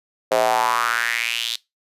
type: tone with high-pass filter sweep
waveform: square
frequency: 58.27 Hz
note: A#1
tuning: in tune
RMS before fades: -21 dBFS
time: 0.31-1.56 s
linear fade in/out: 5 ms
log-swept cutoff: 550 to 3800 Hz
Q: 4.6
effects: noise-tail reverb RT60 0.2 s tail -21 dB re dry + resampled to 32000 Hz